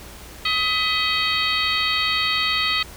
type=harmonic tone with a mistuned harmonic; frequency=633 Hz; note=D#5; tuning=30 cents sharp; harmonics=2 / 3 / 4 / 5 / 6 / 7; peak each=-26 / -26 / -26 / -26 / -26 / -26 dBFS; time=0.45-2.83 s; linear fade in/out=5 ms; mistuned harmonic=3; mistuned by=+86 cents; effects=added 60 Hz sine -44 dBFS peak until 2.96 s + pink hiss -41 dBFS RMS until 2.96 s